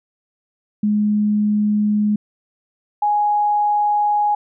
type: tone pair in turn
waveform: sine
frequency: 209.5 / 831.7 Hz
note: G#3 / G#5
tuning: +15 / +2 cents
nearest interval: 2 octaves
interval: 2387 cents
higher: second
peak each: -14 dBFS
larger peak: neither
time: 0.83-2.16 / 3.02-4.35 s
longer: neither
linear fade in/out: 5 ms
effects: none